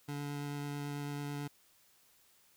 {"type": "tone with vibrato", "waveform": "25% pulse", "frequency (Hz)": 144.2, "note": "D3", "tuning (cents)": -31, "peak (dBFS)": -34, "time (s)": [0.08, 1.48], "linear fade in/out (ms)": 10, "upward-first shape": "sine", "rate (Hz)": 9.1, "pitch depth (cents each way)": 8, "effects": ["white hiss -67 dBFS RMS until 2.56 s"]}